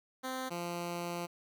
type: tone pair in turn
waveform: 10% pulse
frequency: 259.4 / 173.13 Hz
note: C4 / F3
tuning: -15 / -15 cents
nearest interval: perfect fifth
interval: 700 cents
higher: first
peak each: -28 dBFS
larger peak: neither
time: 0.23-0.5 / 0.5-1.27 s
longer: second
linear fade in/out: 20 ms
effects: none